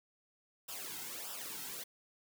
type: noise with flanger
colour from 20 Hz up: white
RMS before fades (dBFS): -44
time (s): 0.68-1.84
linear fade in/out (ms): 10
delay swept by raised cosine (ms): 0.46 to 1.76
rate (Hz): 1.6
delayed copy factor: -0.75
effects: none